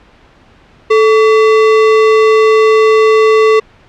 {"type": "tone with sample-and-hold", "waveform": "sine", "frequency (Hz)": 437.4, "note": "A4", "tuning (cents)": -10, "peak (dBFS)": -4, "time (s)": [0.9, 3.6], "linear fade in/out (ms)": 10, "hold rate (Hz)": 1575, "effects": ["pink hiss -44 dBFS RMS until 3.88 s", "low-pass 3000 Hz 12 dB/octave"]}